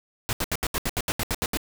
pink noise bursts, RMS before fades -26 dBFS, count 12, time 0.29-1.572 s, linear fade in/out 0 ms, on 39 ms, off 74 ms, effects none

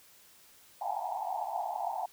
pink band-pass noise, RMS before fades -35 dBFS, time 0.81-2.06 s, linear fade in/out 5 ms, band 690 to 920 Hz, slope 96 dB/octave, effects white hiss -59 dBFS RMS until 2.12 s

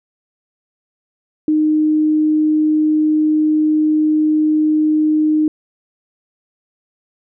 sine tone, 307.7 Hz, D#4, 19 cents flat, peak -11 dBFS, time 1.48-5.48 s, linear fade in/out 2 ms, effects none

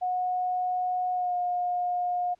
sine tone with pitch glide, 729 to 714.8 Hz, F#5 to F5, -26 to +40 cents, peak -25 dBFS, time 0.01-2.35 s, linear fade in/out 20 ms, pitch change -34 cents, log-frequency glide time 1.13-1.35 s, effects pink hiss -69 dBFS RMS until 2.39 s + low-pass 6000 Hz 12 dB/octave

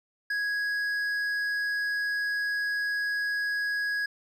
triangle tone with hard clipping, 1661.2 Hz, G#6, in tune, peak -28 dBFS, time 0.3-4.06 s, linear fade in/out 5 ms, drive 9 dB, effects none

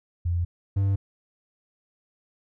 sine / triangle tone pair in turn, 86.4 / 98.26 Hz, F2 / G2, -18 / +5 cents, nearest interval major second, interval 223 cents, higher second, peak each -22 / -18 dBFS, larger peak second, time 0.25-0.45 / 0.76-0.96 s, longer neither, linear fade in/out 10 ms, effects none

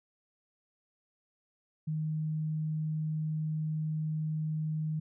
sine tone, 155.56 Hz, D#3, in tune, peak -30 dBFS, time 1.87-5 s, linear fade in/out 10 ms, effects none

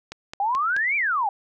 click train, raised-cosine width 0.2 ms, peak -17 dBFS, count 4, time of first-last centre 0.12-0.765 s, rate 4.65 Hz
sine exponential two-way sweep, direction up then down, 773 to 2403 to 773 Hz, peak -20 dBFS, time 0.4-1.29 s, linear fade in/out 2 ms, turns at 0.96 s
effects none

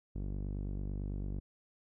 sawtooth tone with low-pass filter, 49 Hz, G1, in tune, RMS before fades -38 dBFS, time 0.15-1.4 s, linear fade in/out 10 ms, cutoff 300 Hz, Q 0.95, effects none

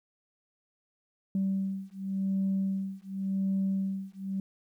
sine beating tone pair, 192.8 / 193.7 Hz, G3 / G3, -28 / -20 cents, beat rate 0.9 Hz, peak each -30 dBFS, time 1.35-4.4 s, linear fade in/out 2 ms, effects tanh soft clip ceiling -22 dBFS + 11-bit

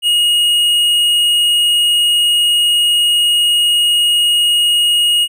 sine tone with tanh clipping, 2876 Hz, F#7, 50 cents flat, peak -11 dBFS, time 0.02-5.28 s, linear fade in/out 50 ms, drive 10 dB, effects none

